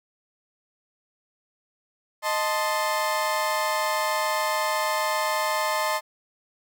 30% pulse chord, A diminished, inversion second, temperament equal, 622.3 / 880 / 1046.5 Hz, Eb5 / A5 / C6, 0 / 0 / 0 cents, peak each -25 dBFS, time 2.22-6.01 s, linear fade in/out 50 ms, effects none

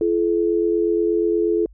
sine tone pair together, 340 / 428.4 Hz, F4 / A4, -46 / -46 cents, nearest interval major third, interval 400 cents, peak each -19 dBFS, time 0.01-1.66 s, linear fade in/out 2 ms, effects added 50 Hz sine -44 dBFS peak until 1.73 s

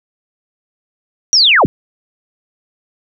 sine linear sweep, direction down, 5870 to 55 Hz, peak -6 dBFS, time 1.33-1.66 s, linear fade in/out 0 ms, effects none

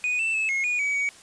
triangle tone with pitch steps, 2479 / 2662 / 2604 / 2162 / 2452 / 2273 / 2254 Hz, D#7 / E7 / E7 / C#7 / D#7 / C#7 / C#7, -7 / +16 / -22 / -44 / -26 / +43 / +28 cents, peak -21 dBFS, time 0.04-1.09 s, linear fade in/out 0 ms, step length 150 ms, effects white hiss -49 dBFS RMS until 1.22 s + resampled to 22050 Hz

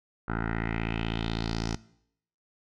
10% pulse tone with low-pass filter sweep, 56 Hz, A1, 31 cents sharp, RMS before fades -31 dBFS, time 0.28-1.76 s, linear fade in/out 5 ms, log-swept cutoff 1400 to 5900 Hz, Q 3.6, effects noise-tail reverb RT60 0.7 s tail -20 dB re dry

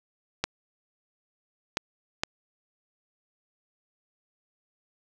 clicks, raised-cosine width 0.2 ms, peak -8 dBFS, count 3, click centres 0.44 / 1.771 / 2.235 s, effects none

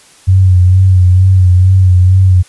sine tone with vibrato, 92.5 Hz, F#2, in tune, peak -3 dBFS, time 0.27-2.43 s, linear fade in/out 20 ms, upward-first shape sine, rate 2.2 Hz, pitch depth 44 cents each way, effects white hiss -42 dBFS RMS until 2.48 s + resampled to 24000 Hz

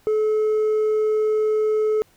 triangle tone with hard clipping, 430.7 Hz, A4, 37 cents flat, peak -16 dBFS, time 0.07-2.02 s, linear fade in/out 0 ms, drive 1 dB, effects pink hiss -58 dBFS RMS until 2.16 s

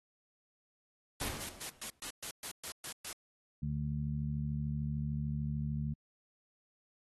white noise bursts, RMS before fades -42 dBFS, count 10, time 1.2-3.13 s, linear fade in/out 2 ms, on 85 ms, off 120 ms
pink noise with exponential decay, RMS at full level -36 dBFS, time 1.21-2 s, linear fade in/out 5 ms, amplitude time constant 170 ms
harmonic tone, 73.42 Hz, D2, in tune, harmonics 1 / 2 / 3, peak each -40 / -35 / -40 dBFS, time 3.62-5.94 s, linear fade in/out 10 ms
effects AAC 32 kbps

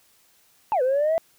sine linear two-way sweep, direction down then up, 910 to 494.2 to 669 Hz, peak -17 dBFS, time 0.72-1.18 s, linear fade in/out 0 ms, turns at 0.82 s, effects tanh soft clip ceiling -16 dBFS + white hiss -60 dBFS RMS until 1.38 s

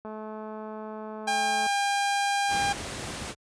click train, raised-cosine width 1 ms, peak -26 dBFS, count 350, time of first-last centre 0.05-1.666 s, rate 216 Hz
sawtooth tone, 803 Hz, G5, 41 cents sharp, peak -20 dBFS, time 1.27-2.73 s, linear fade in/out 10 ms
pink noise, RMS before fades -35 dBFS, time 2.48-3.35 s, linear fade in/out 50 ms
effects high-pass 60 Hz 12 dB/octave + resampled to 22050 Hz

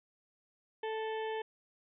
harmonic tone, 439.7 Hz, A4, 1 cent flat, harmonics 1 / 2 / 4 / 5 / 6 / 7 / 8, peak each -36 / -40 / -46 / -53 / -54 / -51 / -58 dBFS, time 0.83-1.42 s, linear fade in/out 5 ms, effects none

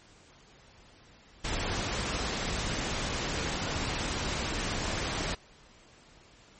pink noise, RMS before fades -32 dBFS, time 1.44-5.35 s, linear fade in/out 10 ms, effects pink hiss -57 dBFS RMS until 6.59 s + MP3 32 kbps

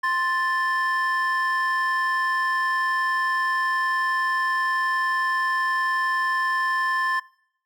triangle tone pair together, 1048.2 / 1760 Hz, C6 / A6, +3 / 0 cents, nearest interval major sixth, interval 897 cents, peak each -21 / -21 dBFS, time 0.03-7.2 s, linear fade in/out 10 ms, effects noise-tail reverb RT60 0.7 s tail -23 dB re dry + tanh soft clip ceiling -12 dBFS

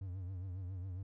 triangle tone with vibrato, 92.5 Hz, F#2, in tune, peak -38 dBFS, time 0.01-1.03 s, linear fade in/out 5 ms, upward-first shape triangle, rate 7.3 Hz, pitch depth 110 cents each way, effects none

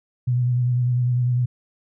sine tone with vibrato, 123.47 Hz, B2, in tune, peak -17 dBFS, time 0.27-1.46 s, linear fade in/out 10 ms, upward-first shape triangle, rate 10 Hz, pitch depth 38 cents each way, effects none

